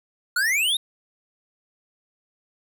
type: exponential sweep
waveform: square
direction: up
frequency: 1405 to 3800 Hz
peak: -20 dBFS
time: 0.36-0.77 s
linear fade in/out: 5 ms
effects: none